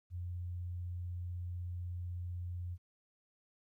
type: tone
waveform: sine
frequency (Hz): 88.4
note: F2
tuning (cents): +22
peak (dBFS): -38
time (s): 0.1-2.78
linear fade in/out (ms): 50
effects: 13-bit